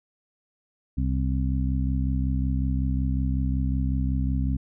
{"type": "harmonic tone", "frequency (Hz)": 65.41, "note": "C2", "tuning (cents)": 0, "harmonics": [1, 2, 3, 4], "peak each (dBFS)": [-24, -28, -32, -31], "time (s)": [0.97, 4.57], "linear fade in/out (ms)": 10, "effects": []}